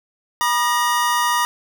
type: tone cluster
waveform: square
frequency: 967 / 1216 / 1881 Hz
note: B5 / D#6 / A#6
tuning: -37 / -40 / +15 cents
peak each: -20 / -22 / -24 dBFS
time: 0.41-1.45 s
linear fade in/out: 0 ms
effects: none